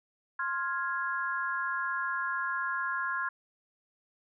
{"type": "chord", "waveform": "sine", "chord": "F minor", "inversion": "second", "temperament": "equal with one note detuned", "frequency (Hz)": [1055.6, 1396.9, 1661.2], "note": ["C6", "F6", "Ab6"], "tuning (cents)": [15, 0, 0], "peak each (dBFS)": -34, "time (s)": [0.39, 3.29], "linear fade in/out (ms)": 5, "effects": []}